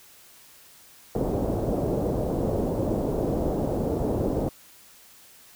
white low-pass noise, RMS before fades -26 dBFS, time 1.15-4.49 s, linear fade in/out 2 ms, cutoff 570 Hz, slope 24 dB/octave, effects white hiss -52 dBFS RMS until 5.55 s

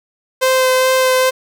sawtooth tone with vibrato, 517 Hz, C5, 21 cents flat, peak -7 dBFS, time 0.41-1.31 s, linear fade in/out 20 ms, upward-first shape sine, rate 2.4 Hz, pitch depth 11 cents each way, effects none

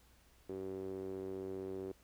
sawtooth tone with band-pass filter, 95.3 Hz, G2, 48 cents flat, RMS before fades -43 dBFS, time 0.49-1.92 s, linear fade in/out 5 ms, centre 380 Hz, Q 4.5, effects added 60 Hz sine -68 dBFS peak until 2.03 s + pink hiss -68 dBFS RMS until 2.03 s

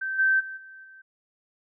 sine tone with level steps, 1552 Hz, G6, 18 cents flat, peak -27 / -18 / -34 / -43 / -46 dBFS, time 0.01-1.02 s, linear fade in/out 10 ms, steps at 0.18 / 0.39 / 0.56 / 0.83 s, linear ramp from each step 20 ms, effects none

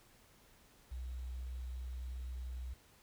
sine tone with quantisation, 62.7 Hz, B1, 27 cents sharp, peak -40 dBFS, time 0.91-2.74 s, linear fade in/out 10 ms, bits 11, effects pink hiss -65 dBFS RMS until 3.02 s

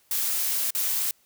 blue noise with dropouts, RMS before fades -26 dBFS, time 0.11-1.11 s, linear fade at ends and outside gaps 2 ms, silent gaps 0.706-0.749 s, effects white hiss -63 dBFS RMS until 1.25 s

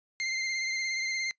sawtooth tone with vibrato, 2093 Hz, C7, in tune, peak -26 dBFS, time 0.2-1.31 s, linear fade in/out 0 ms, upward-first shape sine, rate 17 Hz, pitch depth 25 cents each way, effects noise-tail reverb RT60 0.1 s tail -22 dB re dry + resampled to 16000 Hz

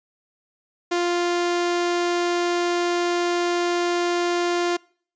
sawtooth tone, 349.2 Hz, F4, in tune, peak -16 dBFS, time 0.91-4.77 s, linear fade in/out 10 ms, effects noise-tail reverb RT60 0.5 s tail -25 dB re dry + resampled to 16000 Hz

